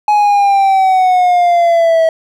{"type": "exponential sweep", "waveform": "triangle", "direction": "down", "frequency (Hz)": [843, 645], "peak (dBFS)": -5, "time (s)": [0.08, 2.09], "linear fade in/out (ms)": 2, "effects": []}